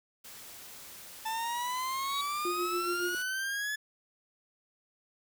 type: noise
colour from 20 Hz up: white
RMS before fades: -48 dBFS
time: 0.24-3.23 s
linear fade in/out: 10 ms
type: exponential sweep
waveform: 40% pulse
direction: up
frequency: 880 to 1724 Hz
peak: -31 dBFS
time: 1.25-3.76 s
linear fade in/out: 10 ms
type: tone with exponential growth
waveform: sine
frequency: 3816 Hz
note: A#7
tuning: 40 cents sharp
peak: -31 dBFS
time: 1.75-2.21 s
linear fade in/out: 2 ms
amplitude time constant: 98 ms
type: tone with tremolo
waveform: sine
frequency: 352.8 Hz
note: F4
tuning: 18 cents sharp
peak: -30 dBFS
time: 2.45-3.15 s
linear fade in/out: 2 ms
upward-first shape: sine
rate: 7.1 Hz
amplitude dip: 65%
effects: none